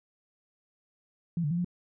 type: tone with pitch steps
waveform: sine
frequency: 169.7 / 146.5 / 171.6 / 176.7 Hz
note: F3 / D3 / F3 / F3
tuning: -49 / -4 / -30 / +21 cents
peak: -26 dBFS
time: 1.37-1.646 s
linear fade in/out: 2 ms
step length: 69 ms
effects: none